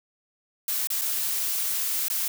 blue noise with dropouts, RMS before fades -27 dBFS, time 0.68-2.28 s, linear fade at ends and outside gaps 2 ms, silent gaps 0.872-0.902 / 1.013-1.017 / 2.083-2.1 s, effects none

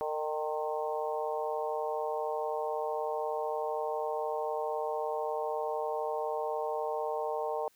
harmonic tone with a mistuned harmonic, 152.6 Hz, D#3, 33 cents flat, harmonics 3 / 4 / 5 / 6 / 7, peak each -35 / -36 / -37 / -39 / -43 dBFS, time 0.01-7.68 s, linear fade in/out 0 ms, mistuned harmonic 5, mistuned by +36 cents, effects white hiss -67 dBFS RMS until 7.75 s

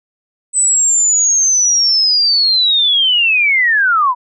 sine linear sweep, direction down, 8100 to 947 Hz, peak -9 dBFS, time 0.53-4.15 s, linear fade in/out 50 ms, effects none

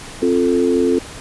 sine chord, F major, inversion second, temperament equal with one note detuned, 265.3 / 349.2 / 440 Hz, C4 / F4 / A4, +24 / 0 / 0 cents, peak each -17 dBFS, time 0.22-0.99 s, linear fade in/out 5 ms, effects pink hiss -34 dBFS RMS until 1.2 s + resampled to 24000 Hz

